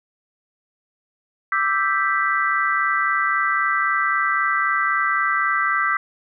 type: chord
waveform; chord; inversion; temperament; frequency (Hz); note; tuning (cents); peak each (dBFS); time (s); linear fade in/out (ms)
sine; E minor seventh; third; equal; 1174.7 / 1318.5 / 1568 / 1975.5; D6 / E6 / G6 / B6; 0 / 0 / 0 / 0; -23; 1.52-5.97; 2
effects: none